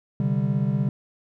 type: chord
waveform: triangle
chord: C suspended second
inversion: none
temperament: just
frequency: 130.81 / 147.16 / 196.22 Hz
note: C3 / D3 / G3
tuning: 0 / +4 / +2 cents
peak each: -23 dBFS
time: 0.2-0.89 s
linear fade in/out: 2 ms
effects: none